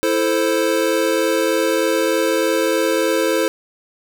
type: chord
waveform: square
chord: A minor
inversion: second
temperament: equal with one note detuned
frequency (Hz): 331.2 / 440 / 523.3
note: E4 / A4 / C5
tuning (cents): +8 / 0 / 0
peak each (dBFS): -21 / -21 / -20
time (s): 0.03-3.48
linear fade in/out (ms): 0
effects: none